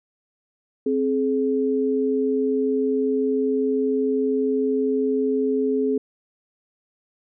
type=tone pair together; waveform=sine; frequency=263.7 / 423.6 Hz; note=C4 / G#4; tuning=+14 / +34 cents; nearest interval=minor sixth; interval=820 cents; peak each=-22 / -21 dBFS; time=0.86-5.98 s; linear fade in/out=5 ms; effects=none